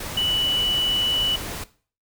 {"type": "tone in noise", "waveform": "sine", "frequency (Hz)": 2960, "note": "F#7", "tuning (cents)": 0, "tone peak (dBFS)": -19, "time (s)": [0.17, 1.36], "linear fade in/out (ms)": 5, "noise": "pink", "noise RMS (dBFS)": -32, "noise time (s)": [0, 1.64], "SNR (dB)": 10, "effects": ["noise-tail reverb RT60 0.4 s tail -17 dB re dry"]}